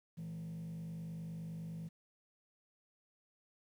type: tone with frequency modulation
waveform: sine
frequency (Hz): 164.81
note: E3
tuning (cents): 0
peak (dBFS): -39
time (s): 0.17-1.89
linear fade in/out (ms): 20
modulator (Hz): 49.7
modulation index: 0.53
effects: tanh soft clip ceiling -41 dBFS + 11-bit